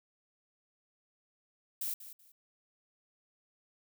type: noise with echo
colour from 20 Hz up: violet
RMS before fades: -36 dBFS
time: 1.81-1.94 s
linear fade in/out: 5 ms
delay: 190 ms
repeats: 2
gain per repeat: -13 dB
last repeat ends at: 2.32 s
effects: none